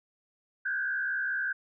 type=tone with frequency modulation; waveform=sine; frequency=1568 Hz; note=G6; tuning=in tune; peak=-28 dBFS; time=0.65-1.53 s; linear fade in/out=10 ms; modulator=64.9 Hz; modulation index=1.2; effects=none